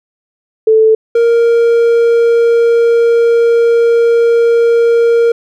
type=tone pair in turn; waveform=sine / triangle; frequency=440 / 466.2 Hz; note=A4 / A#4; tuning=0 / 0 cents; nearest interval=minor second; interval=100 cents; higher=second; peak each=-4 dBFS; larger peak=neither; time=0.67-0.95 / 1.15-5.32 s; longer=second; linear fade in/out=5 ms; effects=none